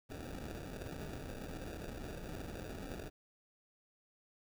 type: noise with sample-and-hold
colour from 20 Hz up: pink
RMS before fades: -45 dBFS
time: 0.09-3.1 s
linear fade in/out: 20 ms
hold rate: 1050 Hz
effects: none